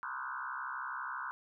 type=tone with frequency modulation; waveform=sine; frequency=1254 Hz; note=D#6; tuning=13 cents sharp; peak=-37 dBFS; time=0.03-1.31 s; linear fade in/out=0 ms; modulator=66.1 Hz; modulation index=4.5; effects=none